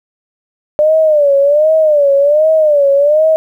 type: tone with vibrato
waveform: sine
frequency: 594 Hz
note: D5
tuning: 20 cents sharp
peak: -6 dBFS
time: 0.79-3.36 s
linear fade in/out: 0 ms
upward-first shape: sine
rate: 1.3 Hz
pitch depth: 120 cents each way
effects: 8-bit